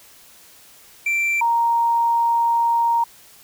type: tone pair in turn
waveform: triangle / sine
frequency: 2349 / 932.2 Hz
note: D7 / A#5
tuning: 0 / 0 cents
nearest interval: octave + major third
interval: 1600 cents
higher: first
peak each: -16 / -15 dBFS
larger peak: second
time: 1.06-1.41 / 1.41-3.04 s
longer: second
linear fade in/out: 5 ms
effects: white hiss -48 dBFS RMS until 3.43 s